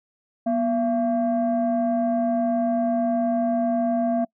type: tone pair together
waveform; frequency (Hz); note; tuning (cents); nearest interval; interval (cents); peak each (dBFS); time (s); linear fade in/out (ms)
sine; 241.5 / 677; B3 / E5; -39 / +46; octave + tritone; 1785; -21; 0.46-4.25; 10
effects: noise-tail reverb RT60 0.1 s tail -26 dB re dry + tanh soft clip ceiling -15 dBFS